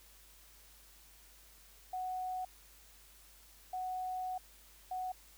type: tone bursts at uneven times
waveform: sine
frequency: 740 Hz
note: F#5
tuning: in tune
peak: -36 dBFS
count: 3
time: 1.93-2.45 / 3.73-4.38 / 4.91-5.12 s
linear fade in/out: 5 ms
effects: added 50 Hz sine -63 dBFS peak until 5.37 s + white hiss -61 dBFS RMS until 5.37 s